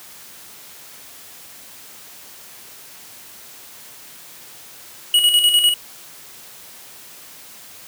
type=tone with tremolo; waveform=square; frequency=2911 Hz; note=F#7; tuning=29 cents flat; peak=-11 dBFS; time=5.14-5.74 s; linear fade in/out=2 ms; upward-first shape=square; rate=10 Hz; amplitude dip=50%; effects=white hiss -41 dBFS RMS until 7.87 s + high-pass 80 Hz 12 dB/octave